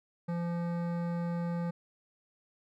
sine tone with hard clipping, 171.6 Hz, F3, 30 cents flat, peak -33 dBFS, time 0.28-1.71 s, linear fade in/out 10 ms, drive 15 dB, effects none

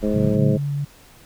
brown noise, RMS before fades -34 dBFS, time 0-0.37 s, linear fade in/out 20 ms
harmonic tone, 105.6 Hz, G#2, 29 cents sharp, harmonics 2 / 3 / 4 / 5 / 6, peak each -21 / -27 / -26 / -25 / -33 dBFS, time 0.02-0.58 s, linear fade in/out 20 ms
sine chord, F# minor, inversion first, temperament just, 111 / 138.75 / 185 Hz, A2 / C#3 / F#3, +16 / +2 / 0 cents, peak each -23 / -23 / -25 dBFS, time 0.14-0.57 s, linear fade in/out 5 ms
sine tone with vibrato, 142.8 Hz, D3, 48 cents flat, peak -21 dBFS, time 0.24-0.85 s, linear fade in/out 10 ms, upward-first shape triangle, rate 7.6 Hz, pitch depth 9 cents each way
effects pink hiss -49 dBFS RMS until 1.25 s

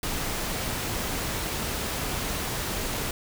pink noise, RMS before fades -30 dBFS, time 0.03-3.11 s, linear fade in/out 2 ms, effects none

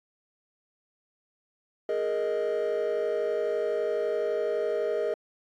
triangle chord, Ab suspended second, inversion none, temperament just, 415.3 / 467.2 / 623 Hz, Ab4 / Bb4 / Eb5, 0 / +4 / +2 cents, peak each -27 dBFS, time 1.89-5.14 s, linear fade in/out 2 ms, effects tanh soft clip ceiling -19 dBFS + AAC 64 kbps

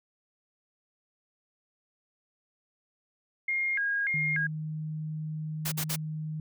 sine tone with vibrato, 1864.7 Hz, A#6, in tune, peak -26 dBFS, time 3.48-4.47 s, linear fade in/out 5 ms, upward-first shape square, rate 1.7 Hz, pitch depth 230 cents each way
sine tone, 155.2 Hz, D#3, 4 cents flat, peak -32 dBFS, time 4.14-6.4 s, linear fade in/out 2 ms
white noise bursts, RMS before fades -32 dBFS, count 3, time 5.65-5.962 s, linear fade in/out 10 ms, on 70 ms, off 51 ms
effects none

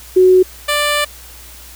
sine / 10% pulse tone pair in turn, 370 / 589.2 Hz, F#4 / D5, 0 / +6 cents, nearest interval minor sixth, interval 806 cents, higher second, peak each -5 dBFS, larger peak neither, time 0.16-0.43 / 0.68-1.05 s, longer second, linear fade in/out 10 ms, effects added 60 Hz sine -39 dBFS peak until 1.75 s + white hiss -38 dBFS RMS until 1.75 s

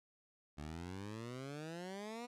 15% pulse exponential sweep, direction up, 72.1 to 246.9 Hz, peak -38 dBFS, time 0.57-2.27 s, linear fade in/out 20 ms, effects low-pass 9000 Hz 12 dB/octave

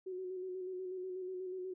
sine tone with vibrato, 370 Hz, F#4, in tune, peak -39 dBFS, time 0.06-1.74 s, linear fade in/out 10 ms, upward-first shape square, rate 8.2 Hz, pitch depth 27 cents each way, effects none

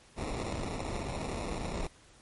pink noise with sample-and-hold, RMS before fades -36 dBFS, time 0.16-1.88 s, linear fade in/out 20 ms, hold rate 1575 Hz, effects pink hiss -59 dBFS RMS until 2.21 s + MP3 48 kbps

